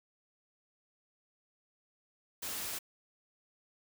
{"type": "noise", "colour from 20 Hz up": "white", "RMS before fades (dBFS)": -39, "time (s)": [2.42, 2.79], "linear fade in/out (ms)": 10, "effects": []}